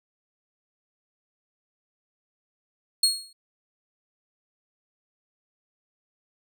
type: tone with exponential decay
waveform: 30% pulse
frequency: 4297 Hz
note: C8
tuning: 45 cents sharp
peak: -12 dBFS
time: 3.03-3.33 s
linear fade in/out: 5 ms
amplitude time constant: 64 ms
effects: none